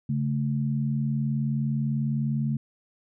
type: tone pair together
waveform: sine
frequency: 140.5 / 220.4 Hz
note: C#3 / A3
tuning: +24 / +3 cents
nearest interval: minor sixth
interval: 779 cents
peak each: -25 / -28 dBFS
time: 0.09-2.57 s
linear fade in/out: 5 ms
effects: none